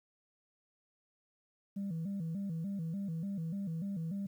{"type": "tone with vibrato", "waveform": "sine", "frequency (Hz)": 180, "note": "F#3", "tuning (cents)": -47, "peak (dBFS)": -33, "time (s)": [1.76, 4.27], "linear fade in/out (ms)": 10, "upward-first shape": "square", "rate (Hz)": 3.4, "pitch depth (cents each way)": 170, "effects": ["tanh soft clip ceiling -33 dBFS", "11-bit"]}